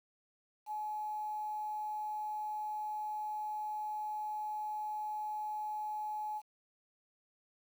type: tone with quantisation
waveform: sine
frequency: 850 Hz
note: G#5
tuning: 40 cents sharp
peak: -36 dBFS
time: 0.66-6.42 s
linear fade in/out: 50 ms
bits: 10
effects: none